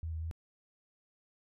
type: tone with pitch steps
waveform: sine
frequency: 81.4 / 80 / 81.6 Hz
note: E2 / D#2 / E2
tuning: -21 / +49 / -17 cents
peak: -35 dBFS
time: 0.03-0.312 s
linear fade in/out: 0 ms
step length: 94 ms
effects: none